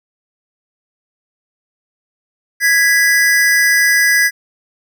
square tone pair together, 1661.2 / 1977.3 Hz, G#6 / B6, 0 / +2 cents, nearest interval minor third, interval 302 cents, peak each -13 dBFS, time 2.6-4.31 s, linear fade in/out 50 ms, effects none

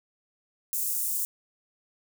white high-pass noise, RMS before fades -29 dBFS, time 0.73-1.25 s, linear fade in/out 0 ms, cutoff 7400 Hz, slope 24 dB/octave, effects none

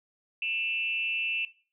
sine tone with frequency modulation, 2669 Hz, E7, 21 cents sharp, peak -28 dBFS, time 0.42-1.45 s, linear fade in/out 2 ms, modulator 242 Hz, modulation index 0.59, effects noise-tail reverb RT60 0.4 s tail -18 dB re dry

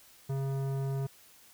sine tone with tanh clipping, 136 Hz, C#3, 33 cents flat, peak -32 dBFS, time 0.29-1.07 s, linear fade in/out 10 ms, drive 15 dB, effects white hiss -58 dBFS RMS until 1.53 s

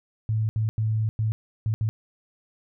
sine tone bursts at uneven times, 109.6 Hz, A2, 6 cents flat, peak -21 dBFS, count 6, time 0.29-0.49 / 0.56-0.69 / 0.78-1.09 / 1.19-1.32 / 1.66-1.74 / 1.81-1.89 s, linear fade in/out 0 ms, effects none

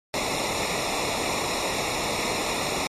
pink noise with comb filter, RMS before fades -26 dBFS, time 0.14-2.87 s, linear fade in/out 0 ms, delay 0.64 ms, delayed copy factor -0.85, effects low-pass 8000 Hz 12 dB/octave + MP3 64 kbps

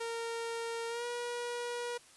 sawtooth tone with pitch glide, 461.6 to 481.2 Hz, A#4 to B4, -17 to -45 cents, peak -32 dBFS, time 0-1.98 s, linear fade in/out 10 ms, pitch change +72 cents, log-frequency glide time 0.88-1.05 s, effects white hiss -59 dBFS RMS until 2.16 s + resampled to 24000 Hz

